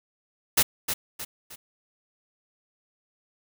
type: noise with echo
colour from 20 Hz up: white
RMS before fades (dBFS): -19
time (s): 0.57-0.63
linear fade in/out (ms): 10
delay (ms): 310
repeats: 3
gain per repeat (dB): -8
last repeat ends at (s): 1.56
effects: none